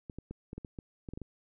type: clicks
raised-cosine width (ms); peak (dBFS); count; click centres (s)
3; -28; 11; 0.098 / 0.186 / 0.31 / 0.531 / 0.58 / 0.648 / 0.788 / 1.088 / 1.136 / 1.175 / 1.217
effects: none